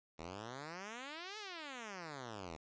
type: exponential two-way sweep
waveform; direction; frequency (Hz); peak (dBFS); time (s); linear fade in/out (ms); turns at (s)
5% pulse; up then down; 76.5 to 440 to 76.5; -34; 0.18-2.57; 20; 1.38
effects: resampled to 16000 Hz + 11-bit